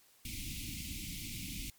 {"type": "band-stop noise", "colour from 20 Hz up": "pink", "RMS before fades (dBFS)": -42, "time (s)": [0.25, 1.7], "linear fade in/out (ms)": 2, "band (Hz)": [320, 2100], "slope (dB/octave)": 96, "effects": ["white hiss -65 dBFS RMS until 1.78 s", "MP3 96 kbps"]}